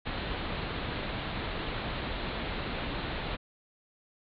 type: low-pass noise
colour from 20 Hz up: pink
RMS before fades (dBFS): -35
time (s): 0.05-3.37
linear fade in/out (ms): 20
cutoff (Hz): 4200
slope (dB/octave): 96
effects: none